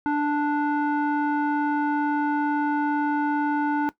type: tone with low-pass filter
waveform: square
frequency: 293.7 Hz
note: D4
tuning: in tune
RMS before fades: -23 dBFS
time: 0.06-3.89 s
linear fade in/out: 0 ms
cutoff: 1200 Hz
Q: 5.4
effects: noise-tail reverb RT60 0.1 s tail -17 dB re dry